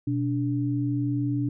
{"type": "tone pair together", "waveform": "sine", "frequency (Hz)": [123.47, 289.7], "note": ["B2", "D4"], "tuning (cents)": [0, -24], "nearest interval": "octave + minor third", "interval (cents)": 1476, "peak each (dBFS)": -26, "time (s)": [0.07, 1.49], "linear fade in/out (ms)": 5, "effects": []}